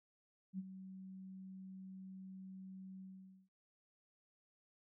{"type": "tone with ADSR envelope", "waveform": "sine", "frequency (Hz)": 189.3, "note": "F#3", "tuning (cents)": 40, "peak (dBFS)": -38, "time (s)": [0.53, 3.49], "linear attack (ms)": 56, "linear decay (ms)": 35, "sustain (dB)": -11, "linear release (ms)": 480, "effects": []}